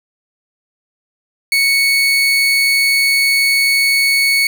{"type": "tone", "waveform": "30% pulse", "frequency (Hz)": 2217, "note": "C#7", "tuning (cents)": 0, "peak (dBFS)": -8, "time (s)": [1.52, 4.47], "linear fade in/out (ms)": 2, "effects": []}